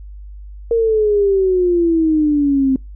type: exponential sweep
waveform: sine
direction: down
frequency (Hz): 466.2 to 261.6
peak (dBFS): -11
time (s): 0.71-2.76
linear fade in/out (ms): 2
effects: noise-tail reverb RT60 0.2 s tail -26 dB re dry + added 50 Hz sine -31 dBFS peak until 2.95 s